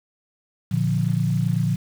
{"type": "chord", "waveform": "sine", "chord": "Bb major", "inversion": "none", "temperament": "equal", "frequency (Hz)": [116.54, 146.83, 174.61], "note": ["Bb2", "D3", "F3"], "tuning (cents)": [0, 0, 0], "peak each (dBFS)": -23, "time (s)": [0.71, 1.76], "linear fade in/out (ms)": 10, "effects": ["7-bit"]}